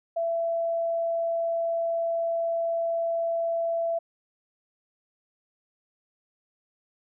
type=tone; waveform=sine; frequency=669 Hz; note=E5; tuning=25 cents sharp; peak=-24 dBFS; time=0.16-3.99 s; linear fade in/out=10 ms; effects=none